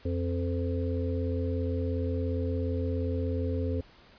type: harmonic tone with a mistuned harmonic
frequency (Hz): 87.31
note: F2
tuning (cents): 0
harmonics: 1 / 3 / 5 / 6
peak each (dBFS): -29 / -34 / -36 / -37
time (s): 0.05-3.81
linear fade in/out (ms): 5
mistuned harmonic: 6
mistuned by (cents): -34
effects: pink hiss -56 dBFS RMS until 4.18 s + resampled to 11025 Hz